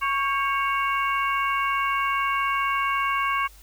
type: harmonic tone with a mistuned harmonic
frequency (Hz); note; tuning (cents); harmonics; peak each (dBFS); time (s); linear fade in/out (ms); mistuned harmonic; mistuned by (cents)
554.4; C#5; 0; 2 / 3 / 4 / 5; -23 / -31 / -29 / -32; 0.01-3.48; 20; 3; -61
effects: added 50 Hz sine -48 dBFS peak until 3.62 s + white hiss -53 dBFS RMS until 3.62 s